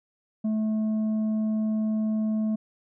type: tone with tanh clipping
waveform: triangle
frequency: 217 Hz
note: A3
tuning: 24 cents flat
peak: -24 dBFS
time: 0.44-2.56 s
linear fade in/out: 10 ms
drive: 9 dB
effects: none